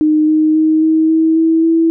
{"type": "tone with pitch steps", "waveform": "sine", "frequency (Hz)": [307.3, 310.7, 314.1, 317.6, 321.1, 324.6, 328.2], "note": ["D#4", "D#4", "D#4", "D#4", "E4", "E4", "E4"], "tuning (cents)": [-21, -2, 16, 36, -45, -27, -8], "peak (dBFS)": -8, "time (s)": [0.01, 1.9], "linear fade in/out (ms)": 0, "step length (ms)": 270, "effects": []}